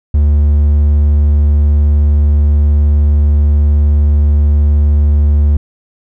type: tone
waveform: triangle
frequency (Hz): 73.42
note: D2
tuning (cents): 0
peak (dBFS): -4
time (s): 0.14-5.57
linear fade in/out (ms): 5
effects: none